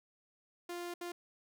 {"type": "tone bursts at uneven times", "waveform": "sawtooth", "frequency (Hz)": 349.2, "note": "F4", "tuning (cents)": 0, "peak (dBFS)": -36, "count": 2, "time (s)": [[0.69, 0.94], [1.01, 1.12]], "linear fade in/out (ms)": 5, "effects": []}